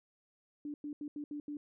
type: tone bursts at uneven times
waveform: sine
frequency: 293.7 Hz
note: D4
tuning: in tune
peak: -38 dBFS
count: 6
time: 0.65-0.74 / 0.84-0.93 / 1.01-1.08 / 1.16-1.24 / 1.31-1.4 / 1.48-1.57 s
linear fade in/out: 2 ms
effects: none